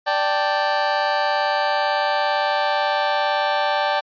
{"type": "chord", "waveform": "30% pulse", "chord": "D suspended fourth", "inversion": "none", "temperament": "just", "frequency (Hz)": [587.3, 783.1, 881], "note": ["D5", "G5", "A5"], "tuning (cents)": [0, -2, 2], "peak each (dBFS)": -20, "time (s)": [0.06, 4.01], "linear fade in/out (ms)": 20, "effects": ["resampled to 11025 Hz"]}